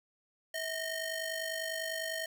sawtooth ring-modulated tone, 1242 Hz, D#6, 3 cents flat, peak -28 dBFS, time 0.54-2.26 s, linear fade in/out 5 ms, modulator 596 Hz, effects none

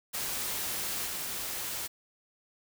white noise with level steps, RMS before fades -34 / -36 dBFS, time 0.13-1.88 s, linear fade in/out 20 ms, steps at 1.05 s, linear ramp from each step 20 ms, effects none

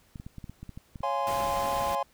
clicks, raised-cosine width 5 ms, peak -28 dBFS, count 11, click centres 0.158 / 0.199 / 0.265 / 0.383 / 0.442 / 0.496 / 0.63 / 0.693 / 0.775 / 0.958 / 1.006 s
triangle chord, Db major seventh, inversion none, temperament just, 554.4 / 693 / 831.5 / 1039.4 Hz, Db5 / F5 / Ab5 / C6, 0 / -14 / +2 / -12 cents, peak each -31 / -32 / -29 / -29 dBFS, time 1.03-2.03 s, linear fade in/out 5 ms
pink noise, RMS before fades -38 dBFS, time 1.27-1.95 s, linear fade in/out 0 ms
effects pink hiss -63 dBFS RMS until 2.13 s

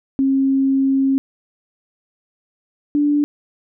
sine tone pair in turn, 270 / 292.2 Hz, C#4 / D4, -45 / -9 cents, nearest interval minor second, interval 136 cents, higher second, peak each -13 dBFS, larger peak neither, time 0.19-1.18 / 2.95-3.24 s, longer first, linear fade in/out 0 ms, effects none

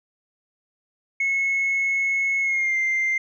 sine tone with pitch glide, 2186 to 2092 Hz, C#7 to C7, -25 to -1 cents, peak -18 dBFS, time 1.2-3.18 s, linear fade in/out 5 ms, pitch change -76 cents, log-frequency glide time 2.41-2.76 s, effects tanh soft clip ceiling -17 dBFS

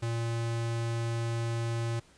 square tone, 116 Hz, A#2, 8 cents flat, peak -30 dBFS, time 0.02-2 s, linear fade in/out 10 ms, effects pink hiss -60 dBFS RMS until 2.17 s + resampled to 22050 Hz

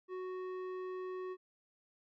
square tone with low-pass filter, 370 Hz, F#4, in tune, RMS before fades -42 dBFS, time 0.08-1.37 s, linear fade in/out 50 ms, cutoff 1500 Hz, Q 0.79, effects none

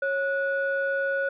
sine tone pair together, 549.1 / 1466 Hz, C#5 / F#6, -17 / -16 cents, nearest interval octave + perfect fourth, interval 1701 cents, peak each -25 / -26 dBFS, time 0.02-1.29 s, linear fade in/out 5 ms, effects tanh soft clip ceiling -17 dBFS

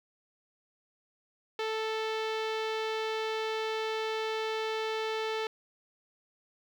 sawtooth tone with low-pass filter, 440 Hz, A4, in tune, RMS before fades -33 dBFS, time 1.59-5.47 s, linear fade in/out 2 ms, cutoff 3700 Hz, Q 1.6, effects 10-bit

